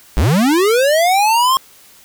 square linear sweep, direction up, 46.56 to 1082 Hz, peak -11 dBFS, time 0.17-1.57 s, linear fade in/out 0 ms, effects white hiss -45 dBFS RMS until 2.04 s

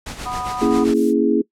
pink noise with tremolo, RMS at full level -29 dBFS, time 0.06-0.94 s, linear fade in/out 5 ms, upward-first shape sine, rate 7.5 Hz, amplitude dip 60%
harmonic tone, 246.9 Hz, B3, in tune, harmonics 3 / 4 / 5, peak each -27 / -29 / -28 dBFS, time 0.25-0.85 s, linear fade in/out 20 ms
sine chord, A# half-diminished seventh, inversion none, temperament equal, 233.1 / 277.2 / 329.6 / 415.3 Hz, A#3 / C#4 / E4 / G#4, 0 / 0 / 0 / 0 cents, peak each -19 dBFS, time 0.61-1.42 s, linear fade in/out 10 ms
violet noise, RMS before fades -32 dBFS, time 0.93-1.14 s, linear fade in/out 50 ms
effects noise-tail reverb RT60 0.1 s tail -21 dB re dry + low-pass 9000 Hz 12 dB/octave

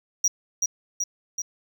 triangle tone with echo, 5760 Hz, F#8, 47 cents flat, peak -16 dBFS, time 0.24-0.28 s, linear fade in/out 5 ms, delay 380 ms, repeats 3, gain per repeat -3 dB, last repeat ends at 1.42 s, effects none

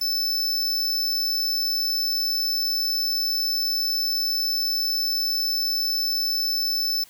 square tone, 5274 Hz, E8, in tune, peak -22 dBFS, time 0.01-7.04 s, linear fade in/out 5 ms, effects white hiss -51 dBFS RMS until 7.09 s + high-pass 60 Hz 12 dB/octave

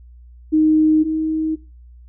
sine tone pair in turn, 311.1 / 315.4 Hz, D#4 / D#4, 0 / +24 cents, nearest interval unison, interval 24 cents, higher second, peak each -11 / -17 dBFS, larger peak first, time 0.52-1.04 / 1.04-1.56 s, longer neither, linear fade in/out 20 ms, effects noise-tail reverb RT60 0.3 s tail -19 dB re dry + added 60 Hz sine -40 dBFS peak until 2.08 s

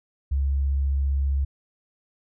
sine tone with vibrato, 68.9 Hz, C#2, 10 cents flat, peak -20 dBFS, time 0.31-1.45 s, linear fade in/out 10 ms, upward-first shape sine, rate 15 Hz, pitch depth 9 cents each way, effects none

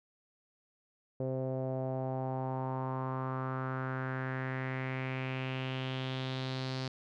sawtooth tone with low-pass filter sweep, 130.81 Hz, C3, in tune, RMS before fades -36 dBFS, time 1.2-6.88 s, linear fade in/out 2 ms, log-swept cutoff 520 to 4600 Hz, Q 3.8, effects none

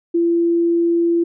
sine tone, 339.4 Hz, F4, 49 cents flat, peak -13 dBFS, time 0.14-1.24 s, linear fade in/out 10 ms, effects none

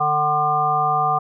harmonic tone, 150 Hz, D3, 37 cents sharp, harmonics 1 / 3 / 5 / 7 / 8, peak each -29 / -31 / -19 / -26 / -20 dBFS, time 0-1.19 s, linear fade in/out 10 ms, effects none

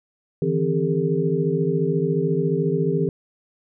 sine tone cluster, 151.2 / 165.4 / 263.6 / 400.4 / 449 Hz, D#3 / E3 / C4 / G4 / A4, -49 / +6 / +13 / +37 / +35 cents, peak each -26 / -23 / -28 / -23 / -27 dBFS, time 0.42-3.09 s, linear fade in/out 2 ms, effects none

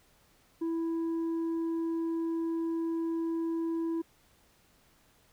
triangle tone with tanh clipping, 330 Hz, E4, 2 cents sharp, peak -30 dBFS, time 0.61-4.02 s, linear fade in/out 10 ms, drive 8 dB, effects pink hiss -65 dBFS RMS until 5.32 s

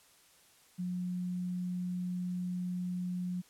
sine tone, 179.8 Hz, F#3, 49 cents flat, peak -33 dBFS, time 0.78-3.42 s, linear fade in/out 20 ms, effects white hiss -63 dBFS RMS until 3.49 s + low-pass 12000 Hz 12 dB/octave

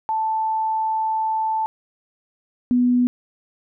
sine tone pair in turn, 880 / 246.5 Hz, A5 / B3, 0 / -3 cents, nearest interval octave + minor seventh, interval 2203 cents, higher first, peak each -19 / -14 dBFS, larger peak second, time 0.09-1.66 / 2.71-3.07 s, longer first, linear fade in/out 0 ms, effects none

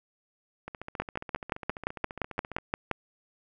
two click trains, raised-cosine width 0.5 ms, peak -23 / -12 dBFS, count 29 / 12, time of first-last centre 0.68-2.585 / 1-2.913 s, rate 14.7 / 5.75 Hz, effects none

